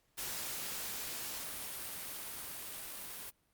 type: noise with level ramp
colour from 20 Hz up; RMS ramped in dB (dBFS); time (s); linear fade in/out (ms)
white; -40 to -45; 0.17-3.31; 20
effects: pink hiss -75 dBFS RMS until 3.53 s + Opus 48 kbps

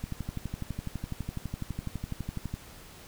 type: click train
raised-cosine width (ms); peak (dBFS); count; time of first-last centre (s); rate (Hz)
5; -21; 31; 0.04-2.54; 12
effects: pink hiss -50 dBFS RMS until 3.07 s

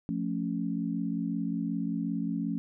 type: chord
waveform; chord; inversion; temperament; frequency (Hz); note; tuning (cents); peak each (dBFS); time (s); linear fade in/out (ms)
sine; F augmented; none; equal; 174.61 / 220 / 277.2; F3 / A3 / C#4; 0 / 0 / 0; -33; 0.09-2.58; 0
effects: none

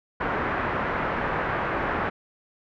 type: low-pass noise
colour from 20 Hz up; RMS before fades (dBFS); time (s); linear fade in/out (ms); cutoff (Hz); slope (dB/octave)
white; -27; 0.2-2.1; 10; 1700; 24
effects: none

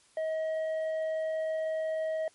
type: tone with tanh clipping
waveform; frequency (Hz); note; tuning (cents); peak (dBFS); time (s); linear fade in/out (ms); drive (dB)
sine; 635; D#5; +35; -30; 0.17-2.28; 2; 5
effects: white hiss -63 dBFS RMS until 2.34 s + MP3 48 kbps

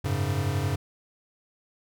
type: chord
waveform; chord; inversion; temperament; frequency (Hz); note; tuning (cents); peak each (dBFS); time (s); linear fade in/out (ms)
square; F# suspended second; none; equal; 92.5 / 103.83 / 138.59; F#2 / G#2 / C#3; 0 / 0 / 0; -30; 0.04-0.76; 10
effects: none

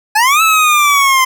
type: linear two-way sweep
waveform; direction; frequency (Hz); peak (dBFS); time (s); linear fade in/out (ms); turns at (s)
25% pulse; up then down; 826 to 1318.5 to 1032; -4; 0.15-1.25; 10; 0.42
effects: none

